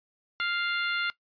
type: harmonic tone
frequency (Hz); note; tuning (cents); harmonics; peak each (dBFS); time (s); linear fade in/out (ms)
698.5; F5; 0; 2 / 3 / 4 / 5 / 6; -29 / -33 / -35 / -37 / -39; 0.4-1.1; 0
effects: noise-tail reverb RT60 0.1 s tail -19 dB re dry + resampled to 11025 Hz